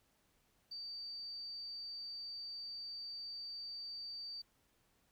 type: tone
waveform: triangle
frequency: 4623 Hz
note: D8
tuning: 28 cents flat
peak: -40 dBFS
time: 0.71-4.42 s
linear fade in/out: 10 ms
effects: tanh soft clip ceiling -42 dBFS + pink hiss -75 dBFS RMS until 5.11 s